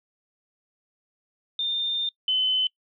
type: tone pair in turn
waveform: sine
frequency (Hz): 3613 / 3038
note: A7 / F#7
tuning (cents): +45 / +45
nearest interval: minor third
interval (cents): 300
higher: first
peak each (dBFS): -24 / -20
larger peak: second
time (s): 1.59-2.09 / 2.28-2.67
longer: first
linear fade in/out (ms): 2
effects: noise-tail reverb RT60 0.1 s tail -23 dB re dry